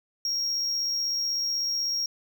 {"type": "tone with amplitude modulation", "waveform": "triangle", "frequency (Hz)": 5588, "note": "F8", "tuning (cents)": 0, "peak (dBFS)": -23, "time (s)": [0.25, 2.06], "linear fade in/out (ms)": 2, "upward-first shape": "sine", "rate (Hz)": 76.1, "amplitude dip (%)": 25, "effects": []}